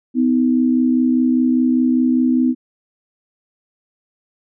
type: tone pair together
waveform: sine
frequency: 251.4 / 316.4 Hz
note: B3 / D#4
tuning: +31 / +29 cents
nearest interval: major third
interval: 398 cents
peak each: -13 / -19 dBFS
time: 0.14-2.55 s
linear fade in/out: 50 ms
effects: none